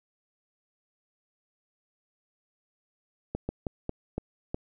slowing click train, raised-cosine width 2 ms, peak -17 dBFS, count 6, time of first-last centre 3.35-4.545 s, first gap 140 ms, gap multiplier 1.27, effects none

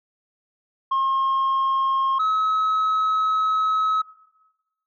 sine tone pair in turn, 1073 / 1283.8 Hz, C6 / E6, +43 / -46 cents, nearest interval minor third, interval 311 cents, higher second, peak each -16 dBFS, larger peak neither, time 0.91-2.19 / 2.19-4.02 s, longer second, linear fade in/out 10 ms, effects noise-tail reverb RT60 1.0 s tail -18 dB re dry + tanh soft clip ceiling -17 dBFS

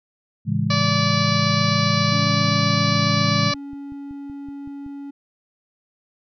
sine chord, A major seventh, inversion none, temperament just, 110 / 137.5 / 165 / 206.2 Hz, A2 / C#3 / E3 / G#3, 0 / -14 / +2 / -12 cents, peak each -24 dBFS, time 0.45-3.53 s, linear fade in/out 50 ms
harmonic tone, 579 Hz, D5, 25 cents flat, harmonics 1 / 2 / 3 / 4 / 5 / 6 / 7 / 8 / 9 / 10, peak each -28 / -24 / -31 / -28 / -34 / -37 / -26 / -30 / -32 / -36 dBFS, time 0.7-3.54 s, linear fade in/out 5 ms
triangle tone, 281.1 Hz, C#4, 24 cents sharp, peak -29 dBFS, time 2.12-5.11 s, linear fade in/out 10 ms
click train, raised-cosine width 5 ms, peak -31 dBFS, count 11, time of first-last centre 2.98-4.863 s, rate 5.31 Hz
effects none

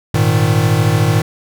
square chord, Ab suspended second, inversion none, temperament equal with one note detuned, 103.83 / 117.42 / 155.56 Hz, Ab2 / Bb2 / Eb3, 0 / +13 / 0 cents, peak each -16 dBFS, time 0.14-1.22 s, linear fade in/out 5 ms, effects none

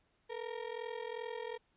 35% pulse ring-modulated tone, 464.6 Hz, A#4, 6 cents flat, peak -35 dBFS, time 0.29-1.58 s, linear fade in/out 20 ms, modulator 21.3 Hz, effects pink hiss -75 dBFS RMS until 1.76 s + resampled to 8000 Hz

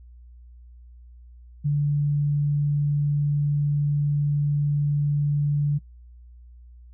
sine tone, 145.5 Hz, D3, 16 cents flat, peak -19 dBFS, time 1.64-5.79 s, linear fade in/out 20 ms, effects noise-tail reverb RT60 0.1 s tail -20 dB re dry + added 60 Hz sine -44 dBFS peak until 6.93 s

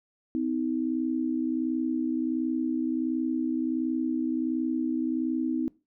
sine tone pair together, 255.8 / 317.2 Hz, C4 / D#4, -39 / +33 cents, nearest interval major third, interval 372 cents, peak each -28 dBFS, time 0.35-5.68 s, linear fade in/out 0 ms, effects noise-tail reverb RT60 0.3 s tail -21 dB re dry

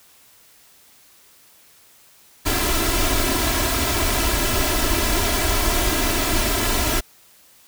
pink noise with comb filter, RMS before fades -20 dBFS, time 2.45-7.01 s, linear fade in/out 20 ms, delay 3 ms, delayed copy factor +0.8, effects white hiss -52 dBFS RMS until 7.67 s

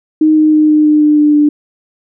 sine tone with pitch steps, 310.6 / 308.5 / 306.3 / 304.2 / 302.1 / 300 / 297.9 / 295.9 Hz, D#4 / D#4 / D#4 / D#4 / D4 / D4 / D4 / D4, -3 / -15 / -27 / -39 / +49 / +37 / +25 / +13 cents, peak -5 dBFS, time 0.21-1.49 s, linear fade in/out 5 ms, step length 160 ms, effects none

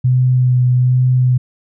sine tone with vibrato, 126.2 Hz, B2, 38 cents sharp, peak -9 dBFS, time 0.04-1.38 s, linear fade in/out 10 ms, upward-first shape sine, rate 1.2 Hz, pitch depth 16 cents each way, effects none

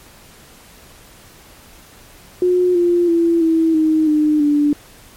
sine tone with pitch steps, 360.7 / 348.4 / 336.5 / 325.1 / 314 / 303.3 / 293 Hz, F#4 / F4 / E4 / E4 / D#4 / D#4 / D4, -44 / -4 / +36 / -24 / +16 / -44 / -4 cents, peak -11 dBFS, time 2.42-4.73 s, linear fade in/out 2 ms, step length 330 ms, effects pink hiss -44 dBFS RMS until 5.16 s + MP3 64 kbps

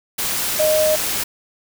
sine tone in noise, 618 Hz, D#5, 12 cents flat, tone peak -14 dBFS, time 0.59-0.96 s, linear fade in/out 10 ms, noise white, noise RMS -22 dBFS, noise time 0.18-1.24 s, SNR +5 dB, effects none

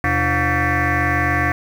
sine tone with frequency modulation, 926 Hz, A#5, 12 cents flat, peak -14 dBFS, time 0.04-1.52 s, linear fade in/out 2 ms, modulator 211 Hz, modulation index 5.4, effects tanh soft clip ceiling -10 dBFS + 7-bit

